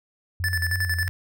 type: tone with vibrato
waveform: sine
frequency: 87.31 Hz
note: F2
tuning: in tune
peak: -25 dBFS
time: 0.4-1.09 s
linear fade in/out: 0 ms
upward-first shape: square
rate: 3.2 Hz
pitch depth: 51 cents each way
type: tone with tremolo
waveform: square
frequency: 1749 Hz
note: A6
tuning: 11 cents flat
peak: -23 dBFS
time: 0.44-1.08 s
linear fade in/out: 0 ms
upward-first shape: square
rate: 11 Hz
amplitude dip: 70%
effects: none